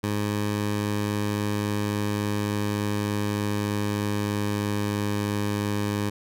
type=tone with pitch glide; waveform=15% pulse; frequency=103.83 to 102.99 Hz; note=G#2 to G#2; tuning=0 to -14 cents; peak=-18 dBFS; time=0.03-6.1 s; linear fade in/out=10 ms; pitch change=-14 cents; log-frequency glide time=0.56-5.2 s; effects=none